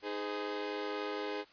sawtooth chord, Ab major, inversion second, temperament equal with one note detuned, 311.1 / 415.3 / 512.5 Hz, Eb4 / Ab4 / C5, 0 / 0 / -36 cents, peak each -38 / -34 / -38 dBFS, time 0.02-1.45 s, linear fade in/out 50 ms, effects white hiss -61 dBFS RMS until 1.52 s + resampled to 11025 Hz

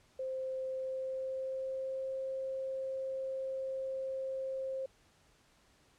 sine tone with pitch glide, 523.3 to 530.3 Hz, C5 to C5, 0 to +23 cents, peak -35 dBFS, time 0.19-4.86 s, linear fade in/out 5 ms, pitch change +23 cents, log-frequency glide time 0.74-2.15 s, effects pink hiss -67 dBFS RMS until 5.98 s + low-pass 9000 Hz 12 dB/octave

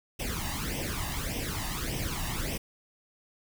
pink noise with flanger, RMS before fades -33 dBFS, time 0.19-2.58 s, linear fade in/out 10 ms, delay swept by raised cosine 0.35 to 1.08 ms, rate 1.7 Hz, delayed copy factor +0.75, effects none

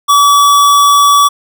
square tone, 1144 Hz, D6, 46 cents flat, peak -5 dBFS, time 0.08-1.29 s, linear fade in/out 20 ms, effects none

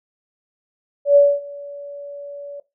sine tone with ADSR envelope, 571 Hz, D5, 49 cents flat, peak -6 dBFS, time 1.05-2.6 s, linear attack 110 ms, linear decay 240 ms, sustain -24 dB, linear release 4 ms, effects noise-tail reverb RT60 0.2 s tail -17 dB re dry

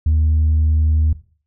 sine tone, 77.7 Hz, D#2, 2 cents flat, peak -10 dBFS, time 0.06-1.13 s, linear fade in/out 5 ms, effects noise-tail reverb RT60 0.4 s tail -17 dB re dry + tanh soft clip ceiling -10 dBFS

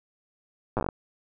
slowing click train, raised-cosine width 1 ms, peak -13 dBFS, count 9, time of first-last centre 0.77-0.888 s, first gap 8 ms, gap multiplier 1.17, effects none

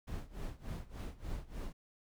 brown noise with tremolo, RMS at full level -39 dBFS, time 0.07-1.73 s, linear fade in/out 10 ms, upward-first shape sine, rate 3.4 Hz, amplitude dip 90%, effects none

